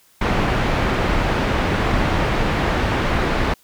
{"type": "low-pass noise", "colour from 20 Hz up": "pink", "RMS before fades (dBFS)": -19, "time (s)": [0.21, 3.54], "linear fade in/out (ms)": 5, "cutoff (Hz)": 2300, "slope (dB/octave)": 12, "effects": ["white hiss -55 dBFS RMS until 3.63 s"]}